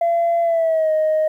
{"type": "tone with pitch glide", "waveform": "sine", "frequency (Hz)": [680, 623.6], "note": ["F5", "D#5"], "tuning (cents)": [-46, 4], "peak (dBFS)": -13, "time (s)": [0.01, 1.28], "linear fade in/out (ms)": 5, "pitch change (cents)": -150, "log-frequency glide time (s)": [0.42, 0.92], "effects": ["tanh soft clip ceiling -12 dBFS", "9-bit"]}